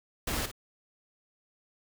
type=noise with echo; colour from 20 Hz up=pink; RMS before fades=-32 dBFS; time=0.27-0.46 s; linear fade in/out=5 ms; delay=55 ms; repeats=1; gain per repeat=-10 dB; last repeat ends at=0.515 s; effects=none